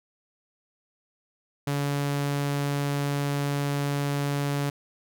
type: tone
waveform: sawtooth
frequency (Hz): 142.5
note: C#3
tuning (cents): +48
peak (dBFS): -21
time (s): 1.67-4.7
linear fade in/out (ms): 5
effects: none